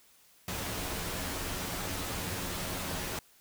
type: noise with comb filter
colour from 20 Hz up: pink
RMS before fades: -36 dBFS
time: 0.48-3.19 s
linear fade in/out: 2 ms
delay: 11 ms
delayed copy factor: +0.5
effects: white hiss -62 dBFS RMS until 3.4 s